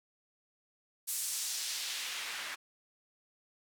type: noise with band-pass filter sweep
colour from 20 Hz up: white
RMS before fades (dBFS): -38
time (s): 1.07-2.56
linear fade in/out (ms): 20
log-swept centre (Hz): 9900 to 1600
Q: 1
effects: none